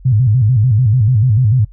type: tone with vibrato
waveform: sine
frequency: 116.54 Hz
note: A#2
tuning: in tune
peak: -8 dBFS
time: 0.05-1.65 s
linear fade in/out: 10 ms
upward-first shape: square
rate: 6.8 Hz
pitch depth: 180 cents each way
effects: noise-tail reverb RT60 0.1 s tail -22 dB re dry + added 45 Hz sine -35 dBFS peak until 1.72 s